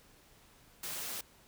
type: high-pass noise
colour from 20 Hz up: white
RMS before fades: -40 dBFS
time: 0.83-1.21 s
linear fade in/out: 5 ms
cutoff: 100 Hz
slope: 24 dB/octave
effects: pink hiss -62 dBFS RMS until 1.47 s